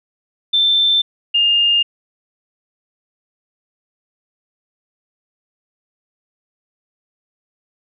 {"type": "tone pair in turn", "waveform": "sine", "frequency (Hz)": [3553, 2820], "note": ["A7", "F7"], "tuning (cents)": [16, 16], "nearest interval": "major third", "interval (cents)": 400, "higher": "first", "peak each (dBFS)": -11, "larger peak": "neither", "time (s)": [[0.53, 1.02], [1.34, 1.83]], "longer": "neither", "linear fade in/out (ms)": 10, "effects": []}